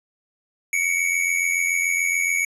square tone pair together, 2200 / 2287 Hz, C#7 / D7, -14 / -47 cents, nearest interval minor second, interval 67 cents, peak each -23 dBFS, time 0.73-2.45 s, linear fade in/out 2 ms, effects resampled to 32000 Hz + 9-bit

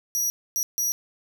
sawtooth tone bursts at uneven times, 5790 Hz, F#8, 38 cents flat, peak -20 dBFS, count 3, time 0.15-0.3 / 0.56-0.63 / 0.78-0.92 s, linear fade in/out 0 ms, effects none

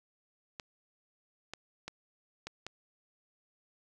clicks, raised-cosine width 0.2 ms, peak -23 dBFS, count 5, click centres 0.598 / 1.536 / 1.88 / 2.47 / 2.666 s, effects none

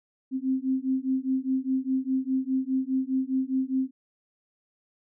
sine beating tone pair, 260.2 / 265.1 Hz, C4 / C4, -9 / +23 cents, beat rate 4.9 Hz, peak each -27 dBFS, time 0.31-3.91 s, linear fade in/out 50 ms, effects none

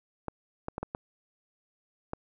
clicks, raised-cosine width 1 ms, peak -19 dBFS, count 6, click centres 0.283 / 0.684 / 0.781 / 0.83 / 0.949 / 2.134 s, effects none

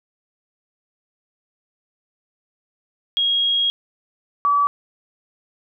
sine tone pair in turn, 3281 / 1147.7 Hz, G#7 / D6, -22 / -40 cents, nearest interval octave + tritone, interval 1818 cents, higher first, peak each -16 / -14 dBFS, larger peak second, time 3.17-3.7 / 4.45-4.67 s, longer first, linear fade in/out 0 ms, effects none

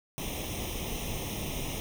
pink noise with comb filter, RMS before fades -35 dBFS, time 0.18-1.8 s, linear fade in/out 0 ms, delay 0.33 ms, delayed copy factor +0.85, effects none

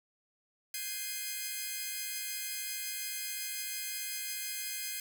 5% pulse chord, Ab major seventh, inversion third, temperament equal, 1568 / 1661.2 / 2093 / 2489 Hz, G6 / Ab6 / C7 / Eb7, 0 / 0 / 0 / 0 cents, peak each -34 / -34 / -30 / -31 dBFS, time 0.74-5 s, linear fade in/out 2 ms, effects none

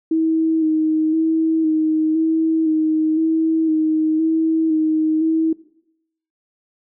sine tone with vibrato, 317.6 Hz, D#4, 36 cents sharp, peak -14 dBFS, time 0.11-5.53 s, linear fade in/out 5 ms, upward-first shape square, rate 0.98 Hz, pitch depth 22 cents each way, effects noise-tail reverb RT60 0.8 s tail -20 dB re dry

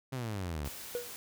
sawtooth exponential sweep, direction down, 136.1 to 66.9 Hz, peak -31 dBFS, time 0.12-0.69 s, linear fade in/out 10 ms
white noise, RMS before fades -45 dBFS, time 0.65-1.16 s, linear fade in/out 0 ms
triangle tone with exponential decay, 483.6 Hz, B4, 36 cents flat, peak -27 dBFS, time 0.95-1.14 s, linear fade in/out 0 ms, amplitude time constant 41 ms
effects none

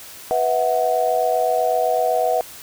sine chord, B suspended fourth, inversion none, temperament equal with one note detuned, 493.9 / 652.1 / 740 Hz, B4 / E5 / F#5, 0 / -19 / 0 cents, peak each -22 / -20 / -20 dBFS, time 0.31-2.41 s, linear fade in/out 0 ms, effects white hiss -39 dBFS RMS until 2.62 s

